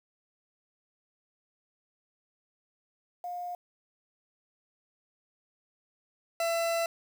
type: tone pair in turn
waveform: sine / 40% pulse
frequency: 710 / 670.2 Hz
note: F5 / E5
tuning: +28 / +29 cents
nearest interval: minor second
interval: 99 cents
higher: first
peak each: -34 / -26 dBFS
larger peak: second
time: 3.24-3.55 / 6.4-6.86 s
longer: second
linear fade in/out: 2 ms
effects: 9-bit